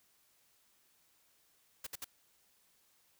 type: noise bursts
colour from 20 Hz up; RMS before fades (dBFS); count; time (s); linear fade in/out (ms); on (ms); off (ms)
white; -42; 3; 1.84-2.045; 5; 27; 62
effects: white hiss -71 dBFS RMS until 3.19 s